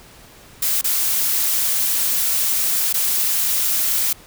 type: noise with dropouts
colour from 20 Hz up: blue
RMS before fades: -19 dBFS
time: 0.62-4.13 s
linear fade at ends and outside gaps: 5 ms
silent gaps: 0.813-0.842 / 2.928-2.94 s
effects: pink hiss -45 dBFS RMS until 4.26 s